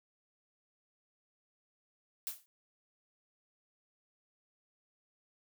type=noise with exponential decay; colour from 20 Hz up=blue; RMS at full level=-35 dBFS; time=2.27-2.46 s; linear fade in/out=0 ms; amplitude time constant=40 ms; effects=none